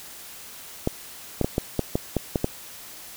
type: clicks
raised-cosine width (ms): 2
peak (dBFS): -8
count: 9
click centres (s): 0.874 / 1.413 / 1.445 / 1.581 / 1.793 / 1.955 / 2.167 / 2.358 / 2.444
effects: white hiss -42 dBFS RMS until 3.16 s